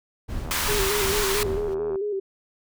brown noise with tremolo, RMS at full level -28 dBFS, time 0.28-1.75 s, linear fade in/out 20 ms, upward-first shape sine, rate 2.7 Hz, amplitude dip 65%
click train, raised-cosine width 1 ms, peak -23 dBFS, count 121, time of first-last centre 0.45-1.958 s, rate 79.6 Hz
pink high-pass noise, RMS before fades -26 dBFS, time 0.51-1.43 s, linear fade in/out 0 ms, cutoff 860 Hz, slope 96 dB/octave
sine tone with vibrato, 401.6 Hz, G4, 42 cents sharp, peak -24 dBFS, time 0.68-2.2 s, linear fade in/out 10 ms, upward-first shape square, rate 4.5 Hz, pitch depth 59 cents each way
effects none

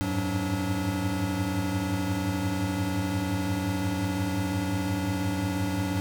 square tone cluster, 88.1 / 99.5 / 105.2 / 184.8 / 287 Hz, F2 / G2 / G#2 / F#3 / D4, +16 / +26 / +23 / -2 / -40 cents, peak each -36 / -34 / -35 / -33 / -31 dBFS, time 0.01-6 s, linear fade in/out 0 ms, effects none

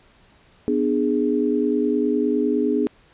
sine chord, G# diminished, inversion first, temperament just, 249.2 / 299 / 415.3 Hz, B3 / D4 / G#4, +16 / +31 / 0 cents, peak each -22 dBFS, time 0.68-2.87 s, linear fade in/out 0 ms, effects pink hiss -55 dBFS RMS until 3.13 s + resampled to 8000 Hz

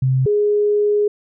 sine tone pair in turn, 130.81 / 415.3 Hz, C3 / G#4, 0 / 0 cents, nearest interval octave + minor sixth, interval 2000 cents, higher second, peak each -13 dBFS, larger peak neither, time 0.02-0.26 / 0.26-1.08 s, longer second, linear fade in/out 5 ms, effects none

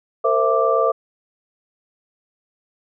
sine tone cluster, 457 / 525 / 661 / 1175 Hz, A#4 / C5 / E5 / D6, -34 / +6 / +5 / +1 cents, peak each -20 dBFS, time 0.24-0.92 s, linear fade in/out 10 ms, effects none

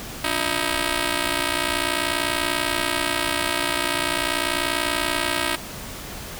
5% pulse ring-modulated tone, 317.7 Hz, D#4, 36 cents sharp, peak -7 dBFS, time 0.24-5.56 s, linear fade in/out 2 ms, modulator 30.2 Hz, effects pink hiss -35 dBFS RMS until 6.39 s

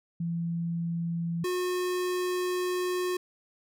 sine / square tone pair in turn, 168.7 / 362.1 Hz, E3 / F#4, +40 / -37 cents, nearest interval octave + minor second, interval 1323 cents, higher second, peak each -28 dBFS, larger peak neither, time 0.2-1.44 / 1.44-3.17 s, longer second, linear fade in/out 5 ms, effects none

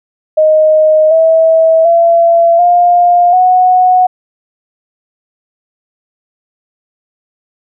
sine tone with pitch steps, 622 / 648.4 / 675.9 / 704.7 / 734.6 Hz, D#5 / E5 / E5 / F5 / F#5, -1 / -29 / +43 / +15 / -13 cents, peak -4 dBFS, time 0.37-4.07 s, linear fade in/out 10 ms, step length 740 ms, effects none

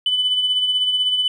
sine tone with tremolo, 3000 Hz, F#7, 23 cents sharp, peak -13 dBFS, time 0.06-1.28 s, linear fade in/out 2 ms, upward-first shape sine, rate 16 Hz, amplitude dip 50%, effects tanh soft clip ceiling -11 dBFS + 9-bit

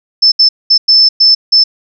sine tone bursts at uneven times, 5274 Hz, E8, in tune, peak -3 dBFS, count 6, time 0.22-0.32 / 0.39-0.49 / 0.7-0.78 / 0.88-1.09 / 1.2-1.35 / 1.52-1.64 s, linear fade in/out 10 ms, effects none

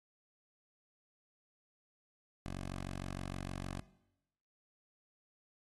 10% pulse tone, 46.51 Hz, F#1, 10 cents sharp, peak -32 dBFS, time 2.46-3.8 s, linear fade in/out 0 ms, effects noise-tail reverb RT60 0.9 s tail -19 dB re dry + AAC 32 kbps

